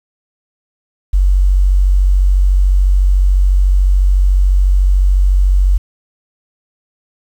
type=tone; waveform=sine; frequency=46.96 Hz; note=F#1; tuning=26 cents sharp; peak=-7 dBFS; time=1.13-5.78 s; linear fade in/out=10 ms; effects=7-bit